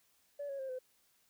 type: tone with pitch steps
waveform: sine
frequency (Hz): 574 / 552.2 / 531.2 / 511.1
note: D5 / C#5 / C5 / C5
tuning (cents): -40 / -7 / +26 / -41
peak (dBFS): -37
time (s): 0.39-0.79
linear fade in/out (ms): 10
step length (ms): 100
effects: tanh soft clip ceiling -35 dBFS + white hiss -72 dBFS RMS until 1.29 s